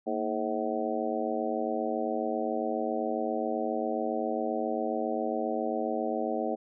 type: harmonic tone with a mistuned harmonic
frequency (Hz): 107.4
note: A2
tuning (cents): -41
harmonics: 2 / 3 / 4 / 5 / 6 / 7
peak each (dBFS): -35 / -35 / -35 / -35 / -35 / -35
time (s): 0.06-6.56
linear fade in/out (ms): 20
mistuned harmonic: 2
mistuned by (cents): +130
effects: none